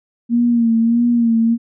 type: tone with vibrato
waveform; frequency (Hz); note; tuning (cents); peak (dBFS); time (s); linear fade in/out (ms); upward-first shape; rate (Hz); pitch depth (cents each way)
sine; 233.1; A#3; 0; -11; 0.29-1.58; 50; sine; 1.6; 48
effects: none